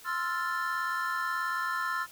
triangle chord, F major seventh, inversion second, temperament equal, 1046.5 / 1318.5 / 1396.9 / 1760 Hz, C6 / E6 / F6 / A6, 0 / 0 / 0 / 0 cents, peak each -33 dBFS, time 0.04-2.07 s, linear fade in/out 50 ms, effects white hiss -52 dBFS RMS until 2.11 s

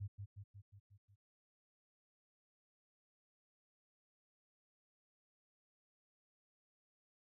sine tone with echo, 100.4 Hz, G2, 42 cents sharp, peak -40 dBFS, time 0-0.08 s, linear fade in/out 20 ms, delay 180 ms, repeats 6, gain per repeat -4 dB, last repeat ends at 1.16 s, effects none

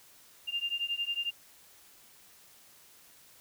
sine beating tone pair, 2794 / 2805 Hz, F7 / F7, 0 / +7 cents, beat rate 11 Hz, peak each -34 / -34 dBFS, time 0.47-1.31 s, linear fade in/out 20 ms, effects white hiss -58 dBFS RMS until 3.4 s

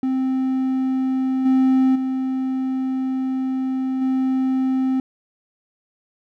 triangle tone with level steps, 261.6 Hz, C4, in tune, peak -16 / -11 / -18 / -15 dBFS, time 0.03-5 s, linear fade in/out 2 ms, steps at 1.45 / 1.95 / 4.01 s, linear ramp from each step 10 ms, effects none

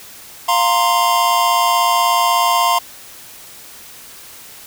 square chord, F suspended fourth, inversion none, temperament just, 698.5 / 931.3 / 1047.7 Hz, F5 / Bb5 / C6, 0 / -2 / +2 cents, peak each -19 / -18 / -16 dBFS, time 0.48-2.79 s, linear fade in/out 10 ms, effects white hiss -38 dBFS RMS until 4.66 s

